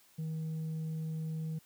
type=tone with tanh clipping; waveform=sine; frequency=158.8 Hz; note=D#3; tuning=36 cents sharp; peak=-35 dBFS; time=0.18-1.59 s; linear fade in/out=10 ms; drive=2 dB; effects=white hiss -64 dBFS RMS until 1.65 s + high-pass 60 Hz 12 dB/octave